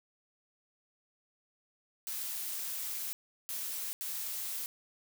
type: noise bursts at uneven times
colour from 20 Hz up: blue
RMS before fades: -38 dBFS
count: 3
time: 2.07-3.13 / 3.49-3.93 / 4.01-4.66 s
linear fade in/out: 0 ms
effects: none